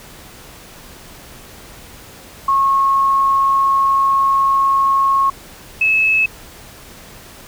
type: tone pair in turn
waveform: sine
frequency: 1091 / 2595 Hz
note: C#6 / E7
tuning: -28 / -28 cents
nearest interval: octave + minor third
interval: 1500 cents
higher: second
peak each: -11 dBFS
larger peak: neither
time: 2.48-5.3 / 5.81-6.26 s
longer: first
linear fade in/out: 5 ms
effects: pink hiss -39 dBFS RMS until 7.47 s